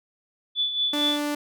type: tone with tremolo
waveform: sine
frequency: 3467 Hz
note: A7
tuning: 26 cents flat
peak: -20 dBFS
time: 0.55-1.2 s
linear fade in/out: 50 ms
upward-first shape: sine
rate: 4.4 Hz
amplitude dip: 60%
type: tone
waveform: sawtooth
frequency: 293.7 Hz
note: D4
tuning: in tune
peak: -21 dBFS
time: 0.93-1.35 s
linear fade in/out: 5 ms
effects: none